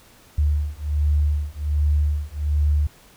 sine beating tone pair, 73.42 / 74.72 Hz, D2 / D2, 0 / +30 cents, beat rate 1.3 Hz, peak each -21 dBFS, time 0.38-2.87 s, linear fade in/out 5 ms, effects pink hiss -51 dBFS RMS until 3.16 s

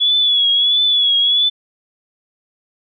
sine tone with vibrato, 3396 Hz, G#7, 38 cents sharp, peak -11 dBFS, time 0-1.5 s, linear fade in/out 20 ms, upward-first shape triangle, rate 1.5 Hz, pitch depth 64 cents each way, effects none

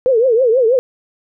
sine tone with vibrato, 484.2 Hz, B4, 34 cents flat, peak -9 dBFS, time 0.06-0.79 s, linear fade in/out 0 ms, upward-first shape triangle, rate 6.2 Hz, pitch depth 210 cents each way, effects none

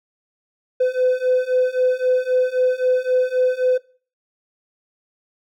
triangle beating tone pair, 505 / 508.8 Hz, B4 / C5, +39 / -48 cents, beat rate 3.8 Hz, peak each -17 / -16 dBFS, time 0.8-3.78 s, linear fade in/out 10 ms, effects noise-tail reverb RT60 0.4 s tail -21 dB re dry + tanh soft clip ceiling -8 dBFS

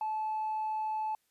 triangle tone with tanh clipping, 867 Hz, A5, 26 cents flat, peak -31 dBFS, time 0.01-1.15 s, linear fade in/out 2 ms, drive 5 dB, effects white hiss -75 dBFS RMS until 1.3 s + resampled to 32000 Hz

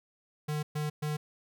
square tone bursts, 150.6 Hz, D3, 44 cents sharp, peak -31 dBFS, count 3, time 0.48-1.17 s, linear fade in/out 10 ms, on 150 ms, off 120 ms, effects none

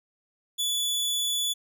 sawtooth tone, 3444 Hz, A7, 38 cents flat, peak -22 dBFS, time 0.58-1.54 s, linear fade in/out 20 ms, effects none

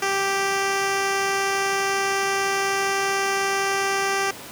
10% pulse tone with low-pass filter, 392 Hz, G4, in tune, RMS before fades -23 dBFS, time 0.02-4.31 s, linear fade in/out 5 ms, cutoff 7600 Hz, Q 1.1, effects pink hiss -38 dBFS RMS until 4.51 s + high-pass 150 Hz 12 dB/octave

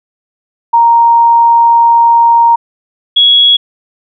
sine tone pair in turn, 932.3 / 3341 Hz, A#5 / G#7, 0 / +10 cents, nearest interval octave + minor seventh, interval 2210 cents, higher second, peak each -3 dBFS, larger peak neither, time 0.73-2.56 / 3.16-3.57 s, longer first, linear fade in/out 10 ms, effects none

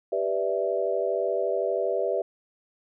sine chord, E minor seventh, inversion first, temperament equal, 392 / 493.9 / 587.3 / 659.3 Hz, G4 / B4 / D5 / E5, 0 / 0 / 0 / 0 cents, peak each -29 dBFS, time 0.12-2.22 s, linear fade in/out 5 ms, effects none

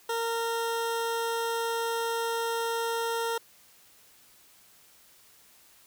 20% pulse tone, 460.9 Hz, A#4, 20 cents flat, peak -23 dBFS, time 0.09-3.38 s, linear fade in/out 5 ms, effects white hiss -58 dBFS RMS until 5.86 s

